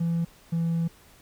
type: tone pair in turn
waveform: triangle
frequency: 168 / 166.65 Hz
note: E3 / E3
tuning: +33 / +19 cents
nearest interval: unison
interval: 14 cents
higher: first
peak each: -20 dBFS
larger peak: neither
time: 0-0.25 / 0.52-0.88 s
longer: second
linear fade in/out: 10 ms
effects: tanh soft clip ceiling -18 dBFS + pink hiss -55 dBFS RMS until 1.21 s